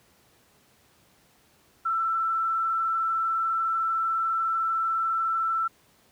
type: tone with vibrato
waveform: sine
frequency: 1333 Hz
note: E6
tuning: 19 cents sharp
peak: -23 dBFS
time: 1.85-5.68 s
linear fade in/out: 10 ms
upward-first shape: square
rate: 20 Hz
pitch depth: 23 cents each way
effects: pink hiss -61 dBFS RMS until 6.11 s + high-pass 80 Hz 12 dB/octave